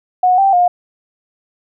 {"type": "tone with pitch steps", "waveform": "sine", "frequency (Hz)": [731, 782, 712], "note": ["F#5", "G5", "F5"], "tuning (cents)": [-21, -4, 33], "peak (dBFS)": -8, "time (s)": [0.23, 0.68], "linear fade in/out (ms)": 5, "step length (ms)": 150, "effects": []}